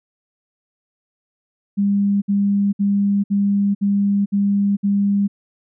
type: tone bursts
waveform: sine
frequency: 200.8 Hz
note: G3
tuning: 42 cents sharp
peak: -14 dBFS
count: 7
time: 1.77-5.28 s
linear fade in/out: 20 ms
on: 450 ms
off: 60 ms
effects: none